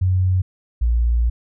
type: tone pair in turn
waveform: sine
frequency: 92.5 / 58.4 Hz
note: F#2 / A#1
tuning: 0 / +4 cents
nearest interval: minor sixth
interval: 796 cents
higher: first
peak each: -14 dBFS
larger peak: neither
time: 0.01-0.42 / 0.81-1.3 s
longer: second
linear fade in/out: 10 ms
effects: none